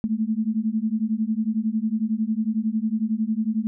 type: beating tone pair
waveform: sine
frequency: 213.8 / 224.8 Hz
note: A3 / A3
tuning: -49 / +37 cents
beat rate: 11 Hz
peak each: -24 dBFS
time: 0.04-3.67 s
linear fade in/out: 0 ms
effects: none